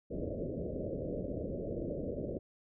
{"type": "low-pass noise", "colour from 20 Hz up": "white", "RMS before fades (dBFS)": -38, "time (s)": [0.1, 2.39], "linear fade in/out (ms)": 20, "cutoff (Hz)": 610, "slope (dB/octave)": 96, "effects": []}